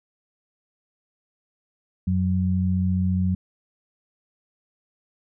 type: tone pair together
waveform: sine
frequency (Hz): 90.49 / 185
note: F#2 / F#3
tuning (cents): -38 / 0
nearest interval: octave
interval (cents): 1238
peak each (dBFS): -22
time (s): 2.07-3.35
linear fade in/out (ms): 5
effects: none